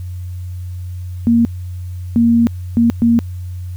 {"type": "tone bursts at uneven times", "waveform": "sine", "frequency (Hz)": 233.1, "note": "A#3", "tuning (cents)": 0, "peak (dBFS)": -8, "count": 4, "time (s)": [[1.27, 1.45], [2.16, 2.47], [2.77, 2.9], [3.02, 3.19]], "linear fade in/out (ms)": 0, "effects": ["added 90 Hz sine -23 dBFS peak until 3.76 s", "white hiss -51 dBFS RMS until 3.76 s"]}